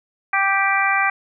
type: harmonic tone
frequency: 392 Hz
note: G4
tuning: in tune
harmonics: 2 / 3 / 4 / 5 / 6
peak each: -22 / -22 / -22 / -22 / -22 dBFS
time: 0.33-1.1 s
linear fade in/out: 5 ms
effects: none